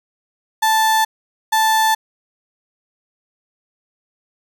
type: tone pair in turn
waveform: 35% pulse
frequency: 880 / 880 Hz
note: A5 / A5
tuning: 0 / 0 cents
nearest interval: unison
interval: 0 cents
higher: neither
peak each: -11 dBFS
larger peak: neither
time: 0.62-1.05 / 1.52-1.95 s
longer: neither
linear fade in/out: 10 ms
effects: none